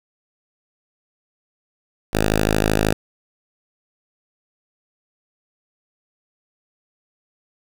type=tone; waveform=5% pulse; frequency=52.9 Hz; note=G#1; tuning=33 cents sharp; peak=-5 dBFS; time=2.13-2.93 s; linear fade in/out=5 ms; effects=none